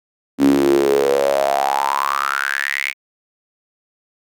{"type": "tone with high-pass filter sweep", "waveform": "sawtooth", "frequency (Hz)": 69.3, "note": "C#2", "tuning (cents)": 0, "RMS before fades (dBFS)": -17, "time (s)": [0.38, 2.94], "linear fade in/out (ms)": 50, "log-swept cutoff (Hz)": [260, 2300], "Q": 8.6, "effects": []}